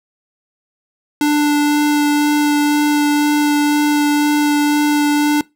square tone with vibrato, 294.7 Hz, D4, 6 cents sharp, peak -12 dBFS, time 1.21-5.41 s, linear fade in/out 2 ms, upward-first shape sine, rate 2 Hz, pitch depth 8 cents each way, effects noise-tail reverb RT60 0.2 s tail -21 dB re dry

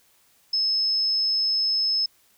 sine tone, 5200 Hz, E8, 24 cents flat, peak -20 dBFS, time 0.53-2.06 s, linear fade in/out 5 ms, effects white hiss -61 dBFS RMS until 2.37 s

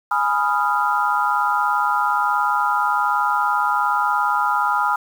sine chord, F half-diminished seventh, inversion first, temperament equal with one note detuned, 830.6 / 987.8 / 1244.5 / 1385.7 Hz, Ab5 / Cb6 / Eb6 / F6, 0 / 0 / 0 / -14 cents, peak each -22 dBFS, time 0.11-4.96 s, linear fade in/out 5 ms, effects 7-bit

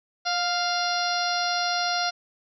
harmonic tone with a mistuned harmonic, 698.5 Hz, F5, in tune, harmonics 1 / 2 / 3 / 4 / 5 / 6 / 7 / 8, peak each -27 / -29 / -37 / -37 / -36 / -31 / -33 / -33 dBFS, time 0.25-2.11 s, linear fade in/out 20 ms, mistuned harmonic 1, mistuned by +23 cents, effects none

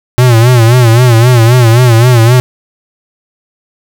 square tone with vibrato, 119.6 Hz, A#2, 45 cents sharp, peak -3 dBFS, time 0.18-2.4 s, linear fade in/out 0 ms, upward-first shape sine, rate 3.8 Hz, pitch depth 110 cents each way, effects none

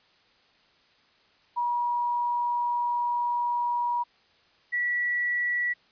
sine tone pair in turn, 961 / 1944.3 Hz, B5 / B6, -48 / -28 cents, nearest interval octave, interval 1220 cents, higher second, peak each -24 dBFS, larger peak neither, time 1.56-4.04 / 4.72-5.74 s, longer first, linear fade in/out 20 ms, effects white hiss -62 dBFS RMS until 5.91 s + resampled to 11025 Hz

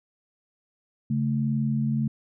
sine tone pair together, 138.59 / 220 Hz, C#3 / A3, 0 / 0 cents, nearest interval minor sixth, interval 800 cents, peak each -25 dBFS, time 1.1-2.08 s, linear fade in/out 5 ms, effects none

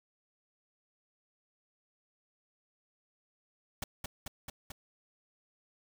pink noise with echo, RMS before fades -36 dBFS, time 3.82-3.84 s, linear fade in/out 5 ms, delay 220 ms, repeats 4, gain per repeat -2 dB, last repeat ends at 4.72 s, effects none

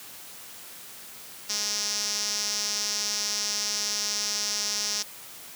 sawtooth tone with band-pass filter, 208.2 Hz, G#3, 5 cents sharp, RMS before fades -29 dBFS, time 1.49-5.03 s, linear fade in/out 10 ms, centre 5600 Hz, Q 4.9, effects white hiss -44 dBFS RMS until 5.55 s + high-pass 100 Hz 12 dB/octave

